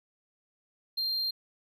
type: tone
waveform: triangle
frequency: 4186 Hz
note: C8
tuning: in tune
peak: -27 dBFS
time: 0.97-1.31 s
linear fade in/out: 10 ms
effects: none